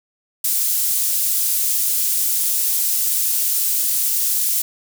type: high-pass noise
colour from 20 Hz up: pink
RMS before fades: -19 dBFS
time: 0.44-4.62 s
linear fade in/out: 5 ms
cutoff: 9800 Hz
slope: 12 dB/octave
effects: none